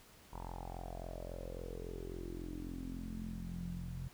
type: tone with low-pass filter sweep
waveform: sawtooth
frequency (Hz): 43.65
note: F1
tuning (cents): 0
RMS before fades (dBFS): -44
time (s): 0.32-4.09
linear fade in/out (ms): 20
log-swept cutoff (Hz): 960 to 140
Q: 7.3
effects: pink hiss -61 dBFS RMS until 4.13 s